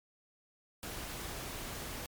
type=noise; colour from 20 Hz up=pink; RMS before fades=-42 dBFS; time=0.83-2.06 s; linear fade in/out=0 ms; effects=MP3 96 kbps